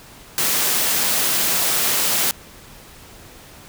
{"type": "high-pass noise", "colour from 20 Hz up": "white", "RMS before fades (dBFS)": -19, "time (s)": [0.38, 2.31], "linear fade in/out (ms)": 0, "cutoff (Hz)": 130, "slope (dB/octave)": 96, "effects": ["pink hiss -43 dBFS RMS until 3.68 s"]}